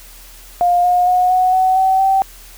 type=tone with pitch steps; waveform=sine; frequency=706 / 716.7 / 727.5 / 738.5 / 749.7 / 761.1 / 772.6 Hz; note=F5 / F5 / F#5 / F#5 / F#5 / F#5 / G5; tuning=+19 / +45 / -29 / -3 / +23 / +49 / -25 cents; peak=-10 dBFS; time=0.61-2.22 s; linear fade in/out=0 ms; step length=230 ms; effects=added 40 Hz sine -40 dBFS peak until 2.57 s + white hiss -41 dBFS RMS until 2.57 s